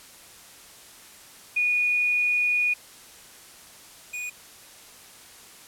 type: tone pair in turn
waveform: sine / square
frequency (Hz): 2457 / 2466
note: D#7 / D#7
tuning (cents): -22 / -16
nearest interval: unison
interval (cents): 6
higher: second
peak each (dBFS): -20 / -31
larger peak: first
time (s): 1.56-2.74 / 4.13-4.3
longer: first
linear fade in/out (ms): 10
effects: white hiss -48 dBFS RMS until 5.67 s + low-pass 12000 Hz 12 dB/octave